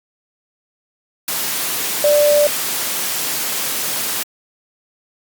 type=tone in noise; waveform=sine; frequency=588 Hz; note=D5; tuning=2 cents sharp; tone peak=-10 dBFS; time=2.04-2.47 s; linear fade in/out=2 ms; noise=white; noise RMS=-21 dBFS; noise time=1.28-4.23 s; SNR=+8 dB; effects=high-pass 150 Hz 12 dB/octave + Opus 48 kbps